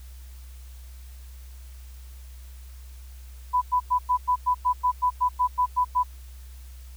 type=tone bursts; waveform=sine; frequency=995 Hz; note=B5; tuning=13 cents sharp; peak=-18 dBFS; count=14; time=3.53-6.035 s; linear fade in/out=20 ms; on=87 ms; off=99 ms; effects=added 63 Hz sine -40 dBFS peak until 6.96 s + white hiss -55 dBFS RMS until 6.96 s